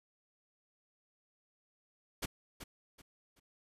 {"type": "noise with echo", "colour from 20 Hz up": "pink", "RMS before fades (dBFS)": -37, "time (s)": [2.22, 2.26], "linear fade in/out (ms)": 10, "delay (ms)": 380, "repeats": 3, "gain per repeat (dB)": -10, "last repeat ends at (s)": 3.4, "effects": ["resampled to 32000 Hz"]}